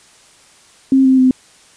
sine tone with pitch steps, 266.6 / 262 / 257.5 Hz, C4 / C4 / C4, +33 / +2 / -28 cents, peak -7 dBFS, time 0.92-1.31 s, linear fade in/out 2 ms, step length 130 ms, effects white hiss -47 dBFS RMS until 1.76 s + resampled to 22050 Hz

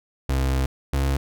35% pulse tone pair in turn, 66.2 / 68.18 Hz, C2 / C#2, +21 / -28 cents, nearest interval minor second, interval 51 cents, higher second, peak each -18 dBFS, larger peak neither, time 0.29-0.66 / 0.93-1.17 s, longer first, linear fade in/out 5 ms, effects none

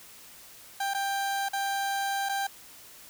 30% pulse tone with dropouts, 790 Hz, G5, 13 cents sharp, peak -25 dBFS, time 0.8-2.47 s, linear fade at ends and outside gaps 5 ms, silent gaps 0.937-0.946 / 1.487-1.532 / 2.289-2.293 s, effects white hiss -50 dBFS RMS until 3.09 s

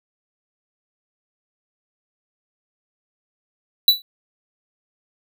square tone with exponential decay, 3951 Hz, B7, in tune, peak -6 dBFS, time 3.88-4.02 s, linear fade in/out 2 ms, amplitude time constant 30 ms, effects none

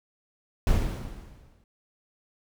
brown noise with exponential decay, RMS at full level -21 dBFS, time 0.67-1.64 s, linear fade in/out 1 ms, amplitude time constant 210 ms, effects none

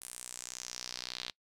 sawtooth tone with band-pass filter sweep, 61.74 Hz, B1, in tune, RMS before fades -44 dBFS, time 0.01-1.31 s, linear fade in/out 10 ms, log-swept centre 10000 to 3800 Hz, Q 3, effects noise-tail reverb RT60 0.1 s tail -24 dB re dry

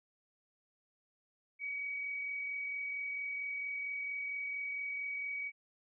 sine tone with amplitude modulation, 2264 Hz, C#7, 36 cents sharp, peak -35 dBFS, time 1.59-5.52 s, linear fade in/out 50 ms, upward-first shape sine, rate 44.4 Hz, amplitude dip 30%, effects none

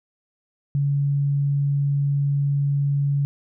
sine tone, 141.5 Hz, C#3, 36 cents sharp, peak -18 dBFS, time 0.75-3.25 s, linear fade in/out 0 ms, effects none

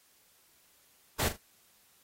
pink noise with echo, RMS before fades -30 dBFS, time 1.19-1.29 s, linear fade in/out 10 ms, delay 39 ms, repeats 2, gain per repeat -10 dB, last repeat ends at 1.368 s, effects white hiss -65 dBFS RMS until 2.03 s + AAC 48 kbps

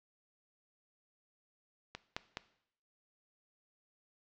clicks, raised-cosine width 0.2 ms, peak -24 / -18 / -20 dBFS, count 3, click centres 1.95 / 2.165 / 2.371 s, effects noise-tail reverb RT60 0.7 s tail -17 dB re dry + low-pass 5000 Hz 12 dB/octave

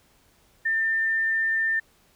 sine tone, 1796 Hz, A6, 35 cents sharp, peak -21 dBFS, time 0.65-1.8 s, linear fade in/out 10 ms, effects pink hiss -61 dBFS RMS until 2.15 s

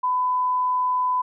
sine tone, 1003 Hz, B5, 26 cents sharp, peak -19 dBFS, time 0.03-1.22 s, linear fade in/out 10 ms, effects none

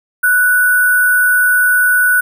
sine tone with sample-and-hold, 1480 Hz, F#6, in tune, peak -8 dBFS, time 0.23-2.21 s, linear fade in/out 10 ms, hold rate 11025 Hz, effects none

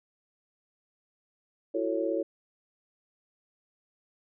sine chord, F# minor seventh, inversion third, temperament just, 333 / 370 / 444 / 555 Hz, E4 / F#4 / A4 / C#5, +18 / 0 / +16 / +2 cents, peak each -31 / -34 / -33 / -31 dBFS, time 1.74-2.23 s, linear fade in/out 10 ms, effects none

